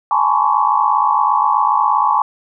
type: tone cluster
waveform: sine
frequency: 831 / 879 / 992 / 1079 / 1136 Hz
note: G#5 / A5 / B5 / C#6 / C#6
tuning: +1 / -2 / +7 / -47 / +42 cents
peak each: -18 dBFS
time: 0.11-2.22 s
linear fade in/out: 2 ms
effects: none